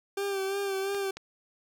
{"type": "tone with vibrato", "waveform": "40% pulse", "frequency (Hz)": 392.5, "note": "G4", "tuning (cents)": 2, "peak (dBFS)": -28, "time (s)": [0.17, 1.11], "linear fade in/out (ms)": 5, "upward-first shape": "sine", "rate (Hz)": 2.9, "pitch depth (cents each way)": 36}
{"type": "clicks", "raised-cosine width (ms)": 0.2, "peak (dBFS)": -23, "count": 2, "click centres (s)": [0.947, 1.17]}
{"effects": []}